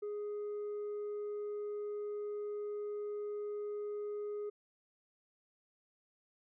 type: tone with tanh clipping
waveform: triangle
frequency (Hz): 415.3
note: G#4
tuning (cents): 0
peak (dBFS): -38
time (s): 0.02-4.5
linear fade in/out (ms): 10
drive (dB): 7
effects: none